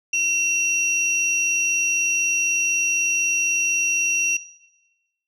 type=tone pair together; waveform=sine; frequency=2722 / 5768 Hz; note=F7 / F#8; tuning=-45 / -45 cents; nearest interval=octave + minor second; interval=1300 cents; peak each=-19 / -22 dBFS; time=0.13-4.37 s; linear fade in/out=5 ms; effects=noise-tail reverb RT60 1.0 s tail -17 dB re dry + tanh soft clip ceiling -13 dBFS